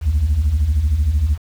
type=beating tone pair; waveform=sine; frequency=64.8 / 77.8 Hz; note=C2 / D#2; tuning=-16 / 0 cents; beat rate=13 Hz; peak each=-18 / -13 dBFS; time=0.01-1.38 s; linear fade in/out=50 ms; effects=tanh soft clip ceiling -10 dBFS + 7-bit